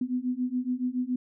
sine beating tone pair, 246.9 / 254 Hz, B3 / B3, 0 / +49 cents, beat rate 7.1 Hz, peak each -30 / -29 dBFS, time 0.01-1.16 s, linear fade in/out 5 ms, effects none

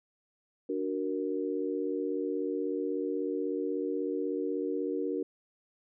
sine chord, D augmented, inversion none, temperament equal, 293.7 / 370 / 466.2 Hz, D4 / F#4 / A#4, 0 / 0 / 0 cents, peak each -34 dBFS, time 0.69-5.23 s, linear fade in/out 5 ms, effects none

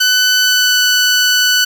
15% pulse tone with pitch glide, 1500 to 1490.5 Hz, F#6 to F#6, +23 to +12 cents, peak -3 dBFS, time 0-1.65 s, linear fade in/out 10 ms, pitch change -11 cents, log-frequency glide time 0.4-0.83 s, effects none

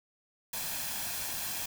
white noise with comb filter, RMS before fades -36 dBFS, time 0.53-1.66 s, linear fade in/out 5 ms, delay 1.2 ms, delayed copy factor +0.5, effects none

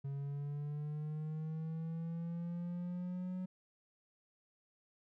triangle linear sweep, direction up, 138 to 185 Hz, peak -36 dBFS, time 0.04-3.46 s, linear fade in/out 10 ms, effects none

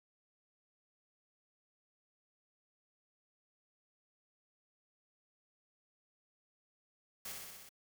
white noise with echo, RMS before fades -44 dBFS, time 7.25-7.32 s, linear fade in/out 5 ms, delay 62 ms, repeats 6, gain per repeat -2 dB, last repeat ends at 7.692 s, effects none

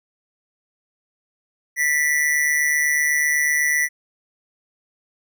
square tone with amplitude modulation, 1966 Hz, B6, 8 cents flat, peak -15 dBFS, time 1.76-3.89 s, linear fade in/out 50 ms, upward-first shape sine, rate 148 Hz, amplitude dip 60%, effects none

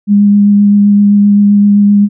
sine tone with vibrato, 203.9 Hz, G#3, 32 cents flat, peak -3 dBFS, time 0.07-2.09 s, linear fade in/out 50 ms, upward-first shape sine, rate 7.7 Hz, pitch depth 11 cents each way, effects none

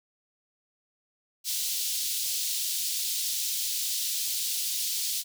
pink high-pass noise, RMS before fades -30 dBFS, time 1.44-5.24 s, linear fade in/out 50 ms, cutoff 3600 Hz, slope 24 dB/octave, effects none

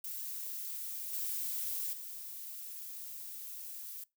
violet noise with level steps, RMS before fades -41 / -37 / -45 dBFS, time 0.04-4.04 s, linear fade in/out 5 ms, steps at 1.13 / 1.93 s, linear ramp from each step 2 ms, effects noise-tail reverb RT60 0.2 s tail -22 dB re dry

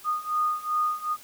sine beating tone pair, 1229 / 1231.6 Hz, D#6 / D#6, -22 / -18 cents, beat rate 2.6 Hz, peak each -28 / -26 dBFS, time 0.04-1.17 s, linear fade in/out 50 ms, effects white hiss -49 dBFS RMS until 1.23 s

